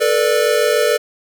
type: tone cluster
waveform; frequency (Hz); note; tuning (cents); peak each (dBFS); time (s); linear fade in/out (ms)
square; 439 / 485.8 / 590; A4 / B4 / D5; -4 / -29 / +8; -18; 0-0.98; 20
effects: none

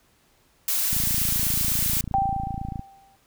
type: noise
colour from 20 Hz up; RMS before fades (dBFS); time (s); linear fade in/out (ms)
blue; -24; 0.68-2.01; 2
type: click train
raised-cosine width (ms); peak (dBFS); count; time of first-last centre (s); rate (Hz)
5; -19; 53; 0.93-2.794; 27.9
type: tone with exponential decay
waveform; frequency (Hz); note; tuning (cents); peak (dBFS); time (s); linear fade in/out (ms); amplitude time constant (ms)
sine; 784; G5; 0; -17; 2.14-3.16; 0; 220
effects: pink hiss -62 dBFS RMS until 3.26 s

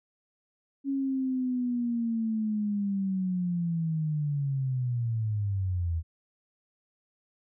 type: linear sweep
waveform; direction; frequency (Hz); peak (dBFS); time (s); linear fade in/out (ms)
sine; down; 277.2 to 79.8; -26; 0.84-6.03; 50
effects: none

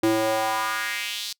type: tone with high-pass filter sweep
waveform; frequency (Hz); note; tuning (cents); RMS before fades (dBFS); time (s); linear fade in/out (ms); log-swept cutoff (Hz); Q
square; 110; A2; 0; -25; 0.03-1.33; 5; 310 to 4500; 2.6
effects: noise-tail reverb RT60 0.1 s tail -25 dB re dry

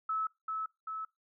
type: tone with echo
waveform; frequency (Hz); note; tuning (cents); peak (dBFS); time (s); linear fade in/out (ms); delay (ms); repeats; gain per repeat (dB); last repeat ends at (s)
sine; 1300; E6; -24; -30; 0.09-0.27; 5; 390; 2; -3; 1.05
effects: noise-tail reverb RT60 0.2 s tail -22 dB re dry

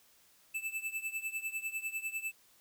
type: tone with tremolo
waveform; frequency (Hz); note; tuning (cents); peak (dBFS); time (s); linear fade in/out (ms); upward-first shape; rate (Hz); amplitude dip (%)
square; 2636; E7; -1; -33; 0.54-2.32; 10; triangle; 10; 90
effects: white hiss -65 dBFS RMS until 2.6 s

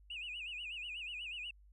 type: tone with vibrato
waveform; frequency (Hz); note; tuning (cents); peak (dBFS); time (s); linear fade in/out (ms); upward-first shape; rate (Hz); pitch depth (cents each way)
sine; 2680; E7; +28; -40; 0.1-1.51; 5; sine; 8.2; 170
effects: tanh soft clip ceiling -37 dBFS + added 50 Hz sine -59 dBFS peak until 1.72 s

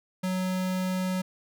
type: tone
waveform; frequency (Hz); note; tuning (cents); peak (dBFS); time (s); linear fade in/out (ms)
square; 185.3; F#3; +3; -27; 0.23-1.22; 10
effects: none

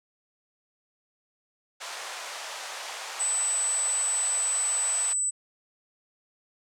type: band-pass noise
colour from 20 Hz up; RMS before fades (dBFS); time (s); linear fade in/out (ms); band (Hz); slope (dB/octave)
pink; -38; 1.8-5.14; 20; 630 to 8800; 24
type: tone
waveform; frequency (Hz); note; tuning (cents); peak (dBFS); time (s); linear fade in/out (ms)
sine; 8000; B8; +21; -24; 3.19-5.31; 20
effects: none

